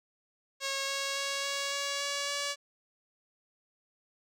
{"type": "tone with pitch steps", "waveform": "5% pulse", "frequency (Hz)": [547, 550.8, 554.6, 558.5, 562.4, 566.3, 570.2], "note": ["C#5", "C#5", "C#5", "C#5", "C#5", "C#5", "C#5"], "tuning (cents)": [-23, -11, 1, 13, 25, 37, 49], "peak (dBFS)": -20, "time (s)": [0.6, 2.56], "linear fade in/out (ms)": 50, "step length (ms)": 280, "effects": ["low-pass 11000 Hz 12 dB/octave"]}